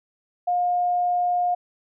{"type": "tone", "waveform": "sine", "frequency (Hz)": 712, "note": "F5", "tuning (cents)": 33, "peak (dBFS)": -19, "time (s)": [0.47, 1.55], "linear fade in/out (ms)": 10, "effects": []}